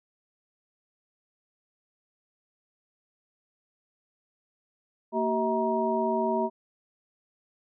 sine tone cluster, 229.4 / 382 / 644 / 944 Hz, A#3 / G4 / E5 / A#5, -28 / -45 / -41 / +22 cents, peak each -30 / -29 / -29 / -29 dBFS, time 5.12-6.5 s, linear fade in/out 50 ms, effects none

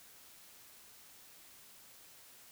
silence, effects white hiss -58 dBFS RMS until 2.51 s

